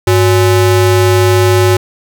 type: ring-modulated tone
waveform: square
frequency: 233.1 Hz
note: A#3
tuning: in tune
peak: -4 dBFS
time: 0.07-1.77 s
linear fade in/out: 5 ms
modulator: 133 Hz
effects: none